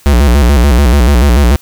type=tone with vibrato; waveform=square; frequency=65.41 Hz; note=C2; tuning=in tune; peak=-5 dBFS; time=0.06-1.56 s; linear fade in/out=0 ms; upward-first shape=square; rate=6.9 Hz; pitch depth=160 cents each way; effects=white hiss -43 dBFS RMS until 1.61 s